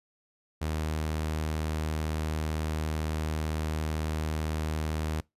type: tone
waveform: sawtooth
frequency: 77.9 Hz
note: D#2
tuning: 3 cents sharp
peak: -25 dBFS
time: 0.61-5.21 s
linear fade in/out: 10 ms
effects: noise-tail reverb RT60 0.2 s tail -24 dB re dry + resampled to 32000 Hz